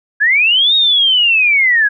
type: linear two-way sweep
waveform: sine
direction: up then down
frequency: 1621 to 3771 to 1621 Hz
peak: -8 dBFS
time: 0.2-1.89 s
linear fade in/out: 20 ms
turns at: 0.75 s
effects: none